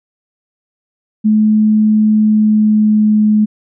sine tone with pitch glide, 214.7 to 212.8 Hz, A3 to G#3, -42 to +42 cents, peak -7 dBFS, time 1.24-3.46 s, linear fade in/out 20 ms, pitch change -16 cents, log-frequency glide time 2.11-3.23 s, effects none

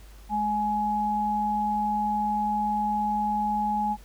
sine tone pair together, 210.6 / 840 Hz, G#3 / G#5, +24 / +19 cents, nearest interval 2 octaves, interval 2395 cents, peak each -30 / -24 dBFS, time 0.29-3.97 s, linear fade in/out 50 ms, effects added 50 Hz sine -45 dBFS peak until 4.04 s + pink hiss -55 dBFS RMS until 4.04 s

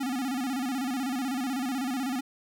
square tone with vibrato, 260 Hz, C4, 11 cents flat, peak -29 dBFS, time 0-2.21 s, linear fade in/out 10 ms, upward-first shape square, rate 16 Hz, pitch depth 100 cents each way, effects none

